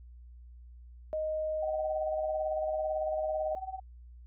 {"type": "tone", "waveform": "sine", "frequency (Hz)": 622.3, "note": "D#5", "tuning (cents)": 0, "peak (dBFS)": -30, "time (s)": [1.13, 3.55], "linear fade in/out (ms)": 0}
{"type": "tone with tremolo", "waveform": "sine", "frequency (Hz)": 760, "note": "F#5", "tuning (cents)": 46, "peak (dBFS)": -33, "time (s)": [1.62, 3.8], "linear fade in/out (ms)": 10, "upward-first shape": "sine", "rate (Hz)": 18, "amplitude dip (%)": 85}
{"effects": ["added 60 Hz sine -48 dBFS peak until 4.26 s"]}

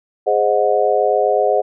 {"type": "chord", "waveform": "sine", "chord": "Ab dominant seventh", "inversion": "none", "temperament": "equal with one note detuned", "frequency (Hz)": [415.3, 523.3, 622.3, 730.2], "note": ["Ab4", "C5", "Eb5", "Gb5"], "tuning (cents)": [0, 0, 0, -23], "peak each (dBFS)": -18, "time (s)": [0.26, 1.62], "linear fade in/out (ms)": 20, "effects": []}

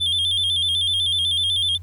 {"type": "tone with vibrato", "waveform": "triangle", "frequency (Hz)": 3376, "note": "G#7", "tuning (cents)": 28, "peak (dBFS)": -17, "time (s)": [0, 1.78], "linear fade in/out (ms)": 20, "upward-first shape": "square", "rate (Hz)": 8, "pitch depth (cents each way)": 71, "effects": ["added 88 Hz sine -34 dBFS peak until 1.82 s", "pink hiss -61 dBFS RMS until 1.82 s"]}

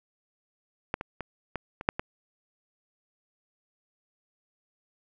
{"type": "clicks", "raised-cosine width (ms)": 0.5, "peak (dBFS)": [-12, -19, -20, -17, -22, -6, -15], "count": 7, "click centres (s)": [0.941, 1.011, 1.207, 1.557, 1.811, 1.889, 1.995], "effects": []}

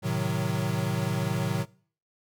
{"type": "chord", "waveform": "square", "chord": "A diminished seventh", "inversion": "none", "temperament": "equal", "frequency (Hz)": [110, 130.81, 155.56, 185], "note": ["A2", "C3", "Eb3", "Gb3"], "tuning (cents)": [0, 0, 0, 0], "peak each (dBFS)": -32, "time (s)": [0.02, 1.66], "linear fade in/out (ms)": 50, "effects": ["noise-tail reverb RT60 0.5 s tail -23 dB re dry"]}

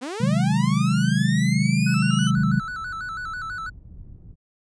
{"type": "linear sweep", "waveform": "sawtooth", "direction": "up", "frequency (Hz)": [233.1, 3054], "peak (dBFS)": -25, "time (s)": [0.01, 2.31], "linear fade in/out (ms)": 20}
{"type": "chord", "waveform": "sine", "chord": "Ab dominant seventh", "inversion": "first", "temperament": "equal", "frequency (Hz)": [130.81, 155.56, 185, 207.7], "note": ["C3", "Eb3", "Gb3", "Ab3"], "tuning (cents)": [0, 0, 0, 0], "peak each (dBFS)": -23, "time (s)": [0.2, 2.6], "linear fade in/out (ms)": 10}
{"type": "tone with vibrato", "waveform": "triangle", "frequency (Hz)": 1396.9, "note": "F6", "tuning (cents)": 0, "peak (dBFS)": -27, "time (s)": [1.86, 3.7], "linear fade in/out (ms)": 10, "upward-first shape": "square", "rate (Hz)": 6.1, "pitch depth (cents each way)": 100}
{"type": "low-pass noise", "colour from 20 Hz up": "pink", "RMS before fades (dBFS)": -42, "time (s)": [2.27, 4.36], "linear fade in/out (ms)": 50, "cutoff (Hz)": 130, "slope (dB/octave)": 12}
{"effects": ["resampled to 22050 Hz"]}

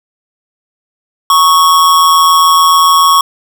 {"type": "tone with amplitude modulation", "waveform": "square", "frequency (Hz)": 1107, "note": "C#6", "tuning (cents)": -3, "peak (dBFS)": -3, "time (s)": [1.3, 3.21], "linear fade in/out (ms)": 2, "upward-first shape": "sine", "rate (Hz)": 167, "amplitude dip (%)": 50, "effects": []}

